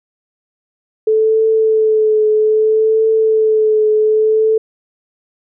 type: tone with vibrato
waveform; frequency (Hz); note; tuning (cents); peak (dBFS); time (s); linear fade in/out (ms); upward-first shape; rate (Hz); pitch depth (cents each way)
sine; 435.6; A4; -17; -9; 1.07-4.58; 5; triangle; 0.62; 29
effects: none